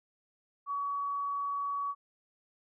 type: tone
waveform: sine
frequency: 1131 Hz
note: C#6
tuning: 34 cents sharp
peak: -31 dBFS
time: 0.66-1.95 s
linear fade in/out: 50 ms
effects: none